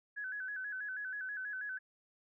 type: tone with vibrato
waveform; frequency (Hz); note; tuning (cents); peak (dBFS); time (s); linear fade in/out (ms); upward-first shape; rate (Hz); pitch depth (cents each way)
sine; 1596; G6; +31; -38; 0.16-1.79; 20; square; 6.2; 85
effects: none

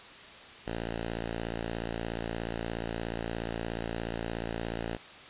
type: tone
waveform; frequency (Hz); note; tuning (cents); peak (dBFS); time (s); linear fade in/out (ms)
5% pulse; 56.9; A#1; -41; -22; 0.66-4.97; 10
effects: white hiss -48 dBFS RMS until 5.29 s + resampled to 8000 Hz

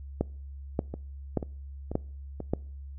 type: two click trains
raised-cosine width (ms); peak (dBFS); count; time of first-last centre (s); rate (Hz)
2; -12 / -21; 5 / 4; 0.21-2.536 / 0.94-2.403; 1.72 / 2.05
effects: noise-tail reverb RT60 0.5 s tail -25 dB re dry + added 69 Hz sine -39 dBFS peak until 2.98 s

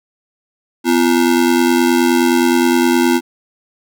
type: ring-modulated tone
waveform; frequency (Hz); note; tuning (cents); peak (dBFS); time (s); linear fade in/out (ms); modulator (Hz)
square; 297; D4; +20; -8; 0.84-3.21; 50; 44.8
effects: none

